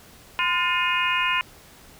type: harmonic tone with a mistuned harmonic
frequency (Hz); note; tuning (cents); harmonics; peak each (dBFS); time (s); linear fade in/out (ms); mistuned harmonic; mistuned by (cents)
356.1; F4; +34; 3 / 4 / 5 / 6 / 7 / 8; -25 / -29 / -30 / -31 / -25 / -28; 0.39-1.41; 0; 3; -67
effects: pink hiss -49 dBFS RMS until 1.99 s